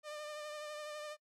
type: tone with vibrato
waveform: sawtooth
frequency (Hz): 601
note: D5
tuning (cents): +40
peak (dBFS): -39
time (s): 0.03-1.17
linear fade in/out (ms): 50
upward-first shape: triangle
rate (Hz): 12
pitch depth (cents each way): 29
effects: noise-tail reverb RT60 0.1 s tail -22 dB re dry + low-pass 9000 Hz 12 dB/octave